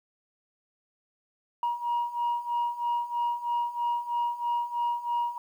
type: beating tone pair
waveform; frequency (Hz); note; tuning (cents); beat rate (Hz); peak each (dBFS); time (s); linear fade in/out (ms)
sine; 951 / 954.1; A#5 / A#5; +34 / +40; 3.1; -30 / -27; 1.63-5.38; 2
effects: tanh soft clip ceiling -22 dBFS + 10-bit